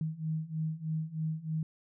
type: beating tone pair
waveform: sine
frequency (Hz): 156.3 / 159.5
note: D#3 / D#3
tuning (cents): +8 / +43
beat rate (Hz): 3.2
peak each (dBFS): -36 / -34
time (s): 0.01-1.63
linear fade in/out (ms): 2
effects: none